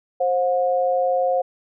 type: tone pair together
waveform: sine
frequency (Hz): 529 / 721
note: C5 / F#5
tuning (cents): +19 / -45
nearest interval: perfect fourth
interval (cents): 536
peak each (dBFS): -19 / -21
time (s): 0.2-1.42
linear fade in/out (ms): 10
effects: none